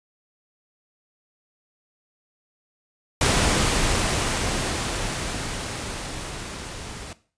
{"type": "noise with level ramp", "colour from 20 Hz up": "pink", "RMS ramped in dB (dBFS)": [-19, -37], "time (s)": [3.21, 7.13], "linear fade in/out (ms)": 2, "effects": ["noise-tail reverb RT60 0.4 s tail -17 dB re dry", "resampled to 22050 Hz"]}